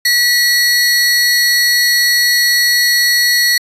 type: tone pair together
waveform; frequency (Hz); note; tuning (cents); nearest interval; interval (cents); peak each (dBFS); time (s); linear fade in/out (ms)
45% pulse; 1942 / 4360; B6 / C#8; -30 / -29; octave + major second; 1401; -12; 0.05-3.58; 5
effects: resampled to 32000 Hz